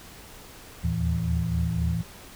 sine tone cluster, 76.2 / 80.1 / 113.5 / 167 Hz, D#2 / E2 / A#2 / E3, -36 / -49 / -46 / +23 cents, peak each -30 / -29 / -29 / -27 dBFS, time 0.83-2.03 s, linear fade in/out 20 ms, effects pink hiss -46 dBFS RMS until 2.35 s

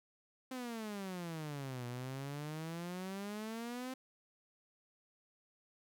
sawtooth exponential two-way sweep, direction down then up, 262.1 to 120.2 to 262.1 Hz, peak -37 dBFS, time 0.51-3.94 s, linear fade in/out 5 ms, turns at 1.86 s, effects none

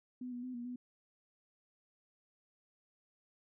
sine tone with pitch steps, 250.5 / 243.8 / 253.8 / 239.7 / 247.7 Hz, B3 / B3 / B3 / A#3 / B3, +25 / -22 / +47 / +48 / +5 cents, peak -40 dBFS, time 0.21-0.76 s, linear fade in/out 5 ms, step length 110 ms, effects none

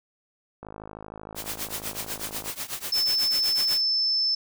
click train, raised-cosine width 1 ms, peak -25 dBFS, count 100, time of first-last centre 0.63-2.498 s, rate 53 Hz
white noise with tremolo, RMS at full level -30 dBFS, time 1.35-3.82 s, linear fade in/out 50 ms, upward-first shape triangle, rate 8.1 Hz, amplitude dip 95%
sine tone, 5274 Hz, E8, in tune, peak -21 dBFS, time 2.92-4.35 s, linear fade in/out 5 ms
effects none

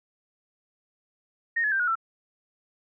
sine tone with pitch steps, 1850 / 1706.3 / 1573.7 / 1451.5 / 1338.7 Hz, A#6 / G#6 / G6 / F#6 / E6, -14 / +46 / +6 / -34 / +26 cents, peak -22 dBFS, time 1.56-1.955 s, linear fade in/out 10 ms, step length 79 ms, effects none

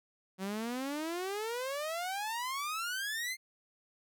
sawtooth exponential sweep, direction up, 185 to 2131 Hz, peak -31 dBFS, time 0.38-3.37 s, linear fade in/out 50 ms, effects none

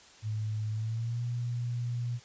sine tone with pitch glide, 107.9 to 120.42 Hz, A2 to B2, -33 to -43 cents, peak -30 dBFS, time 0.22-2.2 s, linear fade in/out 50 ms, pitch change +190 cents, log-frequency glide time 0.72-1.23 s, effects white hiss -55 dBFS RMS until 2.24 s + resampled to 16000 Hz

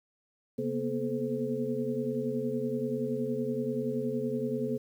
sine tone cluster, 134.7 / 236 / 246.6 / 430 / 517 Hz, C#3 / A#3 / B3 / A4 / C5, -49 / +22 / -2 / -40 / -21 cents, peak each -39 / -35 / -35 / -33 / -38 dBFS, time 0.58-4.78 s, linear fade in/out 10 ms, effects 10-bit

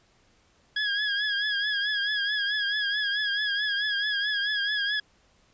25% pulse tone with vibrato, 1659 Hz, G#6, 2 cents flat, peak -21 dBFS, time 0.76-5 s, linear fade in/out 5 ms, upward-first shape triangle, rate 4.6 Hz, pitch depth 70 cents each way, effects pink hiss -63 dBFS RMS until 5.53 s + resampled to 16000 Hz

